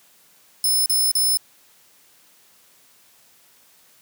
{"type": "tone bursts", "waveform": "5% pulse", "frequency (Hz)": 5240, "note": "E8", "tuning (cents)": -11, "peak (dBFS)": -11, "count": 3, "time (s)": [0.64, 1.372], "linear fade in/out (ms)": 2, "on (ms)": 220, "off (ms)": 36, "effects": ["white hiss -55 dBFS RMS until 4.01 s", "high-pass 100 Hz 12 dB/octave"]}